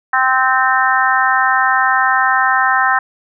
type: harmonic tone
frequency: 260 Hz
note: C4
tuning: 11 cents flat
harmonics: 3 / 4 / 5 / 6 / 7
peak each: -17 / -17 / -17 / -17 / -17 dBFS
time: 0.13-2.99 s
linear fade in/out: 5 ms
effects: none